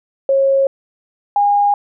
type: tone pair in turn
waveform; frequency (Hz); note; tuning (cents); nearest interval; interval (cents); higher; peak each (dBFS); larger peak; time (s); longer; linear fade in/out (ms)
sine; 544 / 815.1; C#5 / G#5; -33 / -33; perfect fifth; 700; second; -10; neither; 0.29-0.67 / 1.36-1.74; neither; 2
effects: none